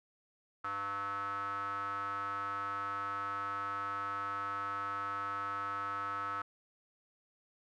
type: tone with band-pass filter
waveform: square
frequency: 100 Hz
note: G2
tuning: 35 cents sharp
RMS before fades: -38 dBFS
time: 0.64-6.42 s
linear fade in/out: 5 ms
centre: 1300 Hz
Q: 8.7
effects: none